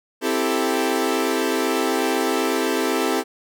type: chord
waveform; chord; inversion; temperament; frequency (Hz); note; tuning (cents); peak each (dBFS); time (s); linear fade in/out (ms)
sawtooth; A minor seventh; first; equal; 261.6 / 329.6 / 392 / 440; C4 / E4 / G4 / A4; 0 / 0 / 0 / 0; -21; 0.21-3.24; 50
effects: none

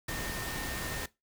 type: tone in noise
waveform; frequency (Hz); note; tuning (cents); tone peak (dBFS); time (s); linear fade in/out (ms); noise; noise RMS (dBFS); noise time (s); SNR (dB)
sine; 1826; A#6; -36; -41; 0.08-1.06; 5; pink; -37; 0.08-1.06; -7
effects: noise-tail reverb RT60 0.2 s tail -19 dB re dry

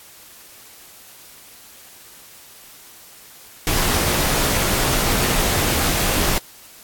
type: noise with comb filter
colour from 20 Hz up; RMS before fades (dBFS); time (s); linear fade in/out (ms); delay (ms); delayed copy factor
pink; -19; 3.67-6.38; 0; 18; -0.5
effects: white hiss -44 dBFS RMS until 6.83 s + AAC 64 kbps

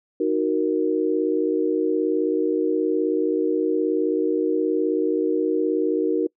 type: chord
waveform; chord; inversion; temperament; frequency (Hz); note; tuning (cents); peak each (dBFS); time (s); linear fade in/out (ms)
sine; D# minor; none; equal; 311.1 / 370 / 466.2; D#4 / F#4 / A#4; 0 / 0 / 0; -23; 0.2-6.27; 5
effects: noise-tail reverb RT60 0.1 s tail -25 dB re dry

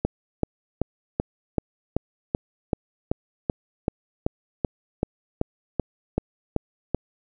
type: click train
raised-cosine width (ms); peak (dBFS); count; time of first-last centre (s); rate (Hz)
2; -8; 19; 0.05-6.947; 2.61
effects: none

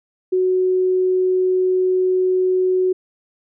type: tone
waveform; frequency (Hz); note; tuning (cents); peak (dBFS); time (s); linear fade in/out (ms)
sine; 370; F#4; 0; -14; 0.32-2.93; 10
effects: none

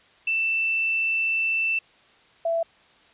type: tone pair in turn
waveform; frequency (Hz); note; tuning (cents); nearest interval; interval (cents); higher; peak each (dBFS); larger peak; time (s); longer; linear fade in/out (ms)
sine; 2664 / 666; E7 / E5; +18 / +18; 2 octaves; 2400; first; -21; neither; 0.27-1.79 / 2.45-2.63; first; 5
effects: white hiss -56 dBFS RMS until 3.13 s + resampled to 8000 Hz

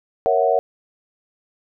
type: chord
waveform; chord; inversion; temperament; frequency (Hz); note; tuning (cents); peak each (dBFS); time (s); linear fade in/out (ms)
sine; F# dominant seventh; first; equal; 466.2 / 554.4 / 659.3 / 740; A#4 / C#5 / E5 / F#5; 0 / 0 / 0 / 0; -20; 0.26-0.59; 0
effects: none

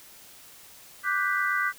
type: chord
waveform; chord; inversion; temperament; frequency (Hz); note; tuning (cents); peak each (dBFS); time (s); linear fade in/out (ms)
sine; G major seventh; second; equal; 1174.7 / 1480 / 1568 / 1975.5; D6 / F#6 / G6 / B6; 0 / 0 / 0 / 0; -29; 1.03-1.73; 50
effects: white hiss -50 dBFS RMS until 1.78 s

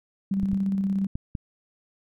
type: tone with tremolo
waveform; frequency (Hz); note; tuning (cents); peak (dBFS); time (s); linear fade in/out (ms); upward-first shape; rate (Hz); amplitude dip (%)
sine; 194.9; G3; -10; -21; 0.31-1.07; 5; square; 17; 30
type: clicks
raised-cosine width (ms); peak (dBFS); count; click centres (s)
5; -18; 4; 0.433 / 0.532 / 1.155 / 1.352
effects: none

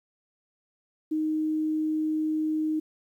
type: tone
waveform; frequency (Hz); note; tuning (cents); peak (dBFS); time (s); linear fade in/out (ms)
sine; 311.1; D#4; 0; -24; 1.11-2.8; 10
effects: 10-bit

